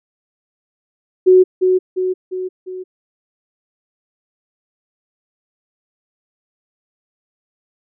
sine tone with echo, 370 Hz, F#4, in tune, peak -5 dBFS, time 1.26-1.44 s, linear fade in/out 20 ms, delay 350 ms, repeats 4, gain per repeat -5 dB, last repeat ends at 2.84 s, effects none

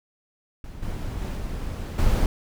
brown noise with level steps, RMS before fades -38 / -30 / -28 / -30 / -20 dBFS, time 0.64-2.26 s, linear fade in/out 2 ms, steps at 0.82 / 1.21 / 1.36 / 1.98 s, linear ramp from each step 10 ms, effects none

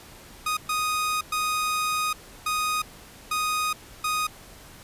sawtooth tone bursts at uneven times, 1244 Hz, D#6, 1 cent flat, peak -20 dBFS, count 6, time 0.46-0.57 / 0.69-1.21 / 1.32-2.13 / 2.46-2.82 / 3.31-3.73 / 4.04-4.27 s, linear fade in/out 5 ms, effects pink hiss -47 dBFS RMS until 4.83 s + resampled to 32000 Hz

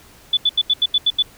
sine tone bursts, 3471 Hz, A7, 24 cents flat, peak -12 dBFS, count 8, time 0.33-1.225 s, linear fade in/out 5 ms, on 41 ms, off 81 ms, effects pink hiss -47 dBFS RMS until 1.37 s

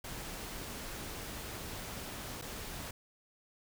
pink noise with dropouts, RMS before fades -43 dBFS, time 0.04-2.91 s, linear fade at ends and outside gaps 5 ms, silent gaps 2.415-2.421 s, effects none

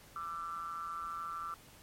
triangle ring-modulated tone, 83.3 Hz, E2, 19 cents sharp, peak -33 dBFS, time 0.16-1.54 s, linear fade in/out 0 ms, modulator 1260 Hz, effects pink hiss -58 dBFS RMS until 1.82 s + MP3 64 kbps

